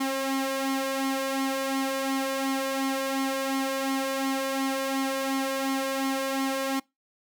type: tone with flanger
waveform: sawtooth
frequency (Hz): 269.1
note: C4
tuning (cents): +49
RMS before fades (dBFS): -28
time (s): 0-6.8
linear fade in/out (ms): 10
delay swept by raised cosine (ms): 0.92 to 2.02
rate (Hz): 2.8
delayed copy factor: +0.6
effects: noise-tail reverb RT60 0.2 s tail -23 dB re dry